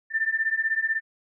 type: beating tone pair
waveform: sine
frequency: 1776 / 1792 Hz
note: A6 / A6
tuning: +16 / +31 cents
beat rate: 16 Hz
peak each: -26 / -25 dBFS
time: 0.1-1.01 s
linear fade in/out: 50 ms
effects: none